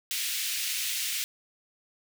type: high-pass noise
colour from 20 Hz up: pink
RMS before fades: -31 dBFS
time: 0.11-1.24 s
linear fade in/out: 0 ms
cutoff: 2300 Hz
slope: 24 dB/octave
effects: none